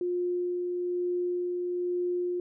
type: tone with tremolo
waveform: sine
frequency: 355.4 Hz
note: F4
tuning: 30 cents sharp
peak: -26 dBFS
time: 0.01-2.4 s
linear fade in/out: 2 ms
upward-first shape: sine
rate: 1.1 Hz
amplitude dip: 25%
effects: none